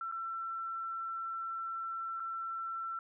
sine tone with dropouts, 1344 Hz, E6, 33 cents sharp, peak -36 dBFS, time 0.01-2.99 s, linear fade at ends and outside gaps 2 ms, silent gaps 0.115-0.122 / 2.198-2.202 s, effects none

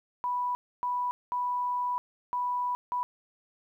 sine tone bursts at uneven times, 985 Hz, B5, 5 cents flat, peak -27 dBFS, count 5, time 0.24-0.55 / 0.83-1.11 / 1.32-1.98 / 2.33-2.75 / 2.92-3.03 s, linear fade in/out 0 ms, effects 11-bit

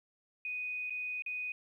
sine tone with dropouts, 2489 Hz, D#7, in tune, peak -35 dBFS, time 0.45-1.52 s, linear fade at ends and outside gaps 2 ms, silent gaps 0.898-0.905 / 1.222-1.262 s, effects 12-bit

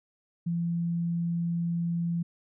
sine tone, 170 Hz, F3, 46 cents flat, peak -26 dBFS, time 0.46-2.23 s, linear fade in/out 10 ms, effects none

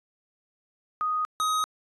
sine / square tone pair in turn, 1244.5 / 1258.2 Hz, D#6 / D#6, 0 / +19 cents, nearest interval unison, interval 19 cents, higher second, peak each -24 dBFS, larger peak neither, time 1.01-1.25 / 1.4-1.64 s, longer neither, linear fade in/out 0 ms, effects resampled to 24000 Hz

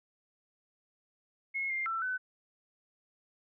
sine tone with pitch steps, 2170 / 2109 / 1338 / 1509 Hz, C#7 / C7 / E6 / F#6, -37 / +13 / +25 / +34 cents, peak -31 dBFS, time 1.54-2.18 s, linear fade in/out 20 ms, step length 160 ms, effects none

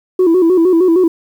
sine tone with vibrato, 349.2 Hz, F4, in tune, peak -5 dBFS, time 0.19-1.08 s, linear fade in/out 5 ms, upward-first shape square, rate 6.5 Hz, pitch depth 96 cents each way, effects tanh soft clip ceiling -5 dBFS + 7-bit

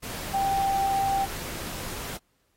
sine tone in noise, 784 Hz, G5, in tune, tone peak -22 dBFS, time 0.33-1.26 s, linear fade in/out 20 ms, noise pink, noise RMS -36 dBFS, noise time 0.02-2.18 s, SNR +11 dB, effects pink hiss -71 dBFS RMS until 2.56 s + AAC 48 kbps

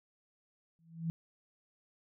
sine tone with exponential growth, 164.81 Hz, E3, in tune, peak -29 dBFS, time 0.79-1.1 s, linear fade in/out 0 ms, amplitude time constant 67 ms, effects none

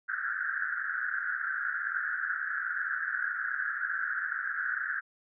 white band-pass noise, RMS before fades -33 dBFS, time 0.08-5.01 s, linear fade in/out 20 ms, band 1400 to 1700 Hz, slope 96 dB/octave, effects none

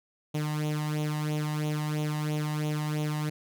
sawtooth tone with flanger, 151.5 Hz, D#3, 46 cents flat, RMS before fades -30 dBFS, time 0.34-3.3 s, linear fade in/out 10 ms, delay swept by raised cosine 0.3 to 1.06 ms, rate 3 Hz, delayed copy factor +0.7, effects none

